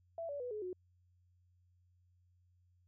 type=tone with pitch steps; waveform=sine; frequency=666 / 573.1 / 493.2 / 424.4 / 365.2 Hz; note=E5 / D5 / B4 / G#4 / F#4; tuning=+18 / -42 / -2 / +38 / -23 cents; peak=-39 dBFS; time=0.18-0.73 s; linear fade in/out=2 ms; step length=110 ms; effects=added 89 Hz sine -68 dBFS peak until 2.87 s